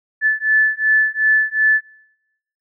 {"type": "beating tone pair", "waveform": "sine", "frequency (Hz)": [1740, 1742.7], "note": ["A6", "A6"], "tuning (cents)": [-20, -17], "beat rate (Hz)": 2.7, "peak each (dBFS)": -16, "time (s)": [0.21, 1.81], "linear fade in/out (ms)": 50, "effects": ["noise-tail reverb RT60 1.0 s tail -26 dB re dry"]}